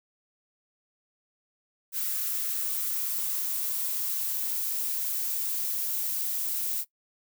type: noise with high-pass filter sweep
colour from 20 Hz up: violet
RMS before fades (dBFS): -30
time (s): 1.92-6.85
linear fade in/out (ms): 50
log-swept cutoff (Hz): 1400 to 520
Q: 2.8
effects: noise-tail reverb RT60 0.1 s tail -19 dB re dry